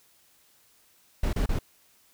brown noise bursts, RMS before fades -25 dBFS, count 3, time 1.23-1.59 s, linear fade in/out 5 ms, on 100 ms, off 30 ms, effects white hiss -62 dBFS RMS until 2.13 s

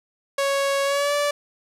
sawtooth tone with pitch glide, 554.4 to 580.6 Hz, C#5 to D5, 0 to -20 cents, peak -16 dBFS, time 0.38-1.31 s, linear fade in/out 5 ms, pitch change +80 cents, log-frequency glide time 0.84-1.14 s, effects low-pass 11000 Hz 12 dB/octave + 9-bit

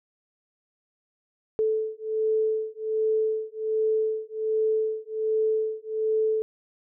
sine beating tone pair, 436.5 / 437.8 Hz, A4 / A4, -14 / -9 cents, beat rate 1.3 Hz, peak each -26 dBFS, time 1.59-6.42 s, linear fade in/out 0 ms, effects none

